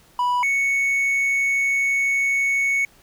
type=tone pair in turn; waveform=triangle; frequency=983 / 2217 Hz; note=B5 / C#7; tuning=-8 / 0 cents; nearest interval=octave + major second; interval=1408 cents; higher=second; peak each=-16 dBFS; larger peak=neither; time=0.19-0.43 / 0.43-2.85 s; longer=second; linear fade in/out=2 ms; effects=pink hiss -54 dBFS RMS until 3.02 s